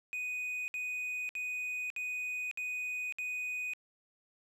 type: tone bursts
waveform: triangle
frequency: 2489 Hz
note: D#7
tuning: in tune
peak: -33 dBFS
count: 6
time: 0.13-3.735 s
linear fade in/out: 0 ms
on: 550 ms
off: 61 ms
effects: none